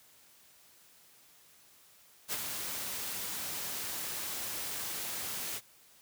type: noise with ADSR envelope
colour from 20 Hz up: white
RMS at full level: -33 dBFS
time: 2.28-5.61 s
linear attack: 45 ms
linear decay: 36 ms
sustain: -5 dB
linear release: 46 ms
effects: white hiss -61 dBFS RMS until 6.01 s + high-pass 60 Hz 12 dB/octave